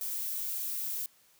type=noise; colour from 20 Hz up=violet; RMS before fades=-35 dBFS; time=0.01-1.06 s; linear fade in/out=2 ms; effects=white hiss -64 dBFS RMS until 1.39 s